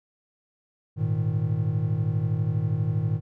triangle chord, Ab suspended second, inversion none, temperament equal with one note detuned, 104.13 / 116.54 / 155.56 Hz, Ab2 / Bb2 / Eb3, +5 / 0 / 0 cents, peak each -25 dBFS, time 0.96-3.21 s, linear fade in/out 50 ms, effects none

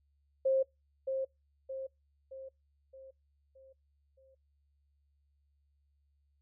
sine tone with echo, 532 Hz, C5, 29 cents sharp, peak -25 dBFS, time 0.45-0.63 s, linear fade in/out 10 ms, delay 620 ms, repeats 6, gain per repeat -6 dB, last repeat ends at 4.35 s, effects noise-tail reverb RT60 0.2 s tail -26 dB re dry + added 71 Hz sine -70 dBFS peak until 6.41 s

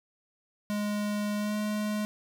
square tone with pitch glide, 207.7 to 210.7 Hz, G#3 to G#3, 0 to +25 cents, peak -29 dBFS, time 0.7-2.05 s, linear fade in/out 0 ms, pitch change +25 cents, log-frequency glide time 1.37-1.56 s, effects none

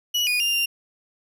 35% pulse tone with pitch steps, 2928 / 2460 / 2800 / 2783 Hz, F#7 / D#7 / F7 / F7, -19 / -20 / +4 / -7 cents, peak -18 dBFS, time 0.14-0.66 s, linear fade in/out 10 ms, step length 130 ms, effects none

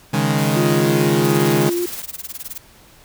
sawtooth chord, C# suspended second, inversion none, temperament equal, 138.59 / 155.56 / 207.7 Hz, C#3 / D#3 / G#3, 0 / 0 / 0 cents, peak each -16 dBFS, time 0.13-1.7 s, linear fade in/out 10 ms
white noise, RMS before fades -33 dBFS, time 0.38-2.02 s, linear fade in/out 0 ms
sine tone with vibrato, 349.2 Hz, F4, in tune, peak -18 dBFS, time 0.56-1.86 s, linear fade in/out 5 ms, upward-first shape triangle, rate 4.9 Hz, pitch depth 20 cents each way
blue noise with tremolo, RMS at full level -28 dBFS, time 1.24-2.58 s, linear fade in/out 5 ms, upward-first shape sine, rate 19 Hz, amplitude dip 100%
effects pink hiss -48 dBFS RMS until 3.04 s

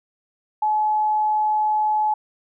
sine tone, 854 Hz, G#5, 48 cents sharp, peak -17 dBFS, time 0.62-2.14 s, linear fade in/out 5 ms, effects none

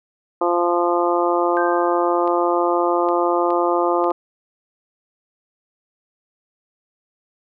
harmonic tone, 173.9 Hz, F3, 7 cents flat, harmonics 2 / 3 / 4 / 5 / 6 / 7, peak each -20 / -22 / -23 / -24 / -25 / -25 dBFS, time 0.41-4.12 s, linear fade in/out 5 ms
sine tone with exponential decay, 1566 Hz, G6, 2 cents flat, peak -23 dBFS, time 1.57-2.54 s, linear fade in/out 0 ms, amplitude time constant 210 ms
clicks, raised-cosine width 0.3 ms, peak -23 dBFS, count 5, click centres 2.276 / 3.088 / 3.505 / 4.042 / 4.106 s
effects none

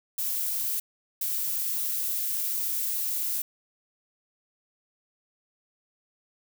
violet noise bursts at uneven times, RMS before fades -29 dBFS, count 2, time 0.18-0.8 / 1.21-3.42 s, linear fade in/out 5 ms, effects none

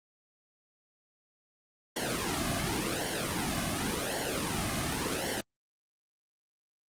pink noise with flanger, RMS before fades -31 dBFS, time 1.96-5.41 s, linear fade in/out 5 ms, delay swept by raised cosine 0.8 to 2.2 ms, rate 0.9 Hz, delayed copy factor -1, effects low-pass 11000 Hz 12 dB/octave + Opus 32 kbps

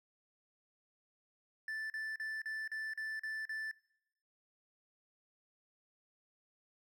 triangle tone bursts, 1760 Hz, A6, in tune, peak -36 dBFS, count 8, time 1.68-3.713 s, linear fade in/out 2 ms, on 220 ms, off 39 ms, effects noise-tail reverb RT60 0.8 s tail -23 dB re dry

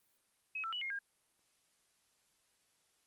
sine tone with pitch steps, 2554 / 1333 / 2947 / 2138 / 1616 Hz, D#7 / E6 / F#7 / C7 / G#6, +45 / +19 / -8 / +37 / -48 cents, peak -37 dBFS, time 0.55-0.99 s, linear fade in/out 5 ms, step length 88 ms, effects white hiss -75 dBFS RMS until 3.06 s + Opus 32 kbps

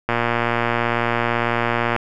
click train, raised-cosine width 0.5 ms, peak -4 dBFS, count 222, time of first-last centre 0.09-1.963 s, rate 118 Hz, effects none

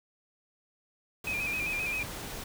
pink noise, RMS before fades -40 dBFS, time 1.24-2.44 s, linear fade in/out 5 ms
sine tone with vibrato, 2461 Hz, D#7, 20 cents flat, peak -30 dBFS, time 1.27-2.03 s, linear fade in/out 2 ms, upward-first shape square, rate 7.6 Hz, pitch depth 50 cents each way
effects none

